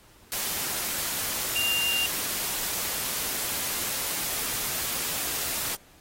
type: tone in noise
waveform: sine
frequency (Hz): 2794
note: F7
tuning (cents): 0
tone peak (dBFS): -24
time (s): 1.56-2.06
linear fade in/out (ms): 0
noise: white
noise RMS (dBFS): -30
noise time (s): 0.32-5.75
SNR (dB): +3
effects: pink hiss -56 dBFS RMS until 6 s + AAC 48 kbps